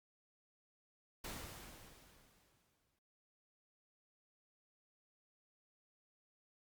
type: noise with exponential decay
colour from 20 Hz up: pink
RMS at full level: -45 dBFS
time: 1.24-2.99 s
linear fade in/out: 5 ms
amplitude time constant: 380 ms
effects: Opus 48 kbps